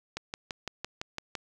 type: click train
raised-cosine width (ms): 0.2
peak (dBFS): -17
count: 8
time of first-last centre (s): 0.17-1.352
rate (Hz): 5.92
effects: none